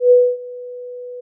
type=tone with ADSR envelope; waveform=sine; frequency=493.4 Hz; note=B4; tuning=2 cents flat; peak=-5 dBFS; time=0-1.21 s; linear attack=110 ms; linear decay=260 ms; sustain=-23 dB; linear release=13 ms; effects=none